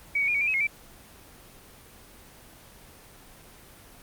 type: tone with pitch steps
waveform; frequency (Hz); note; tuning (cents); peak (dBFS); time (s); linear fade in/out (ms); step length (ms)
sine; 2265 / 2235 / 2422 / 2254 / 2386 / 2554 / 2156 / 2323; C#7 / C#7 / D#7 / C#7 / D7 / D#7 / C#7 / D7; +37 / +14 / -47 / +28 / +27 / +45 / -49 / -20; -22; 0.15-0.67; 5; 65
effects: pink hiss -50 dBFS RMS until 4.02 s + Opus 24 kbps